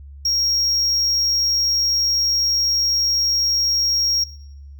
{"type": "tone", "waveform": "triangle", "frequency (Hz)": 5588, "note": "F8", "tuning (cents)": 0, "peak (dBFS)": -15, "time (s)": [0.25, 4.24], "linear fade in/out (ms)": 5, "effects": ["noise-tail reverb RT60 0.8 s tail -20 dB re dry", "added 70 Hz sine -36 dBFS peak until 4.79 s"]}